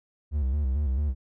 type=tone with vibrato; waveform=triangle; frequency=69.3 Hz; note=C#2; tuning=in tune; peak=-21 dBFS; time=0.31-1.15 s; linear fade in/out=50 ms; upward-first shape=square; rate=4.5 Hz; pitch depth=110 cents each way; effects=none